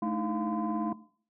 sine tone cluster, 216.6 / 301.2 / 318.8 / 696 / 1022 Hz, A3 / D4 / D#4 / F5 / C6, -27 / +44 / +42 / -6 / -41 cents, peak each -30 / -36 / -34 / -36 / -35 dBFS, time 0.02-0.93 s, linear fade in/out 5 ms, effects noise-tail reverb RT60 0.5 s tail -18 dB re dry + tanh soft clip ceiling -21 dBFS

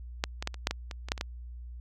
clicks, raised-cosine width 0.2 ms, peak -9 / -17 / -13 / -25 / -8 / -13 / -21 / -22 / -9 / -22 / -13 dBFS, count 11, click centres 0.239 / 0.425 / 0.474 / 0.543 / 0.671 / 0.71 / 0.912 / 1.086 / 1.119 / 1.178 / 1.211 s, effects added 60 Hz sine -40 dBFS peak until 1.8 s

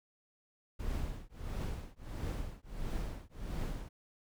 brown noise with tremolo, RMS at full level -35 dBFS, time 0.79-3.89 s, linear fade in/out 10 ms, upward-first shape triangle, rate 1.5 Hz, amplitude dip 100%, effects none

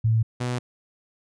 sine / sawtooth tone pair in turn, 111.9 / 123.5 Hz, A2 / B2, +30 / 0 cents, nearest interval major second, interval 170 cents, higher second, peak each -17 / -21 dBFS, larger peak first, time 0.04-0.23 / 0.4-0.59 s, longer neither, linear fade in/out 10 ms, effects resampled to 22050 Hz

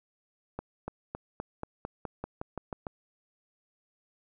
accelerating click train, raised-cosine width 1 ms, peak -21 dBFS, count 12, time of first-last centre 0.59-2.868 s, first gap 290 ms, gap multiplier 0.93, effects none

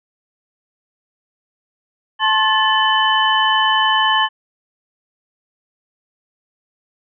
sine tone cluster, 874 / 1067 / 1744 / 3025 Hz, A5 / C6 / A6 / F#7, -12 / +34 / -16 / +38 cents, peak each -18 dBFS, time 2.19-4.29 s, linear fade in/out 50 ms, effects none

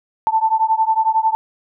sine beating tone pair, 881 / 892 Hz, A5 / A5, +2 / +23 cents, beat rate 11 Hz, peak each -16 / -17 dBFS, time 0.27-1.35 s, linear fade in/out 0 ms, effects none

